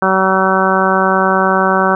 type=harmonic tone; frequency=189.8 Hz; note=F#3; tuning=44 cents sharp; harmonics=1 / 2 / 3 / 4 / 5 / 6 / 7 / 8; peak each=-18 / -18 / -18 / -18 / -18 / -18 / -18 / -18 dBFS; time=0.02-1.95 s; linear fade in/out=2 ms; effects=none